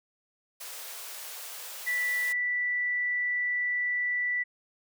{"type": "high-pass noise", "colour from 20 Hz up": "white", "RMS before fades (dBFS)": -41, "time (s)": [0.6, 2.33], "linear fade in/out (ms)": 10, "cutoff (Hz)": 430, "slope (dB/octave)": 48}
{"type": "tone", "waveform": "sine", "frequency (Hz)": 1968, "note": "B6", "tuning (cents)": -7, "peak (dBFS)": -26, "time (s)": [1.86, 4.44], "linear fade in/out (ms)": 20}
{"effects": []}